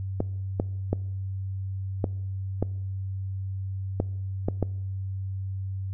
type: clicks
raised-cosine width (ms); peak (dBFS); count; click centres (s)
2; -11; 8; 0.204 / 0.599 / 0.93 / 2.042 / 2.626 / 4.001 / 4.485 / 4.627
effects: noise-tail reverb RT60 0.9 s tail -22 dB re dry + added 96 Hz sine -29 dBFS peak until 5.93 s